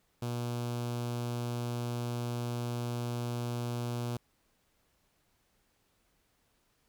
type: tone with notch filter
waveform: sawtooth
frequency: 120 Hz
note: B2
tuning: 49 cents flat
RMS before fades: -35 dBFS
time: 0.22-4.17 s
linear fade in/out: 5 ms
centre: 1900 Hz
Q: 1.6
effects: pink hiss -73 dBFS RMS until 6.88 s